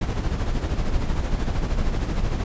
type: noise with tremolo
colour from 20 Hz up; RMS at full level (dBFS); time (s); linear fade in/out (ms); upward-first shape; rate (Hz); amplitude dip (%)
brown; -21; 0.01-2.44; 5; sine; 13; 50
effects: resampled to 16000 Hz